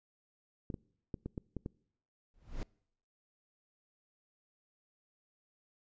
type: clicks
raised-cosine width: 3 ms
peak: -26 dBFS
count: 7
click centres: 0.702 / 0.742 / 1.142 / 1.26 / 1.378 / 1.567 / 1.661 s
type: noise with exponential growth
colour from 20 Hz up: brown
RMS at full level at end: -32 dBFS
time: 2.34-2.63 s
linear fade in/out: 1 ms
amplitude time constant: 63 ms
effects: noise-tail reverb RT60 0.7 s tail -25 dB re dry + resampled to 16000 Hz